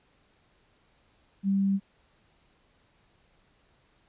sine tone, 196 Hz, G3, in tune, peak -22 dBFS, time 1.43-1.8 s, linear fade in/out 50 ms, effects pink hiss -66 dBFS RMS until 4.08 s + resampled to 8000 Hz

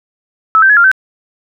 sine tone with pitch steps, 1305 / 1558 / 1688 / 1394 / 1539 Hz, E6 / G6 / G#6 / F6 / G6, -18 / -11 / +28 / -4 / -32 cents, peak -4 dBFS, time 0.55-0.915 s, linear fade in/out 0 ms, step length 73 ms, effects none

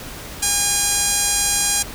sawtooth tone with band-pass filter, 813 Hz, G#5, 37 cents flat, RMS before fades -19 dBFS, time 0.42-1.83 s, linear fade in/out 10 ms, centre 8000 Hz, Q 1.9, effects added 50 Hz sine -40 dBFS peak until 1.94 s + pink hiss -34 dBFS RMS until 1.94 s

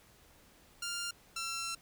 10% pulse tone pair in turn, 1396.9 / 1350.1 Hz, F6 / E6, 0 / +41 cents, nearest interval minor second, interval 59 cents, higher first, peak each -28 dBFS, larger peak neither, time 0.82-1.11 / 1.36-1.75 s, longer second, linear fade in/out 5 ms, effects pink hiss -62 dBFS RMS until 1.81 s

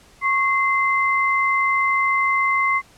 sine tone pair together, 1096.5 / 2070 Hz, C#6 / C7, -19 / -19 cents, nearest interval major seventh, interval 1100 cents, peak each -19 dBFS, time 0.21-2.82 s, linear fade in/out 50 ms, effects pink hiss -51 dBFS RMS until 2.97 s + low-pass 10000 Hz 12 dB/octave

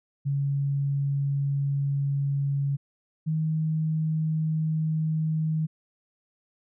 sine tone pair in turn, 140.2 / 157.46 Hz, C#3 / D#3, +20 / +21 cents, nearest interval major second, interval 201 cents, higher second, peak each -23 dBFS, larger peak neither, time 0.25-2.77 / 3.26-5.67 s, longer first, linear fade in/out 20 ms, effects none

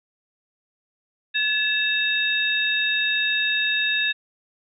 sine tone cluster, 1712 / 2653 / 3720 Hz, A6 / E7 / A#7, -48 / +10 / -4 cents, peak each -24 dBFS, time 1.34-4.13 s, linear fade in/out 20 ms, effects none

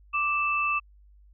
sine tone pair together, 1174.7 / 2642 Hz, D6 / E7, 0 / +3 cents, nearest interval octave + major second, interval 1403 cents, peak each -26 / -26 dBFS, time 0.13-0.8 s, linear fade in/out 20 ms, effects added 50 Hz sine -52 dBFS peak until 1.33 s

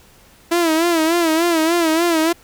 sawtooth tone with vibrato, 330.8 Hz, E4, 6 cents sharp, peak -10 dBFS, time 0.51-2.33 s, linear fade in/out 10 ms, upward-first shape sine, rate 3.4 Hz, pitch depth 89 cents each way, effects pink hiss -49 dBFS RMS until 2.43 s

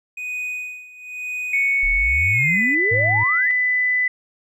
triangle tone with tremolo, 2489 Hz, D#7, in tune, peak -22 dBFS, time 0.17-2.75 s, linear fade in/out 5 ms, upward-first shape sine, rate 1 Hz, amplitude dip 85%
sine tone with pitch glide, 2217 to 1998.1 Hz, C#7 to B6, 0 to +20 cents, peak -16 dBFS, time 1.53-4.08 s, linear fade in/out 5 ms, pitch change -180 cents, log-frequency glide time 2.31-2.62 s
sine exponential sweep, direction up, 31.66 to 1975.5 Hz, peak -22 dBFS, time 1.83-3.51 s, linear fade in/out 0 ms
triangle tone, 108.1 Hz, A2, 30 cents flat, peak -20 dBFS, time 2.91-3.24 s, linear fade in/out 10 ms
effects none

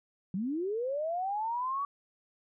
sine linear sweep, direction up, 174.61 to 1148 Hz, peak -30 dBFS, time 0.34-1.85 s, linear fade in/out 2 ms, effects none

